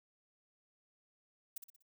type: noise with echo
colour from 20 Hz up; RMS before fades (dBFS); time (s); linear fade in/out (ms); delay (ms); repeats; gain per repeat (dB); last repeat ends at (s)
violet; -42; 1.56-1.58; 5; 61; 4; -7; 1.824
effects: none